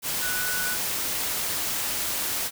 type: tone in noise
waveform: sine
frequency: 1481 Hz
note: F#6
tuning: 1 cent sharp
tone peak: -29 dBFS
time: 0.2-0.78 s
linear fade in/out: 50 ms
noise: white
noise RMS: -28 dBFS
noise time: 0.02-2.51 s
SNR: -4 dB
effects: none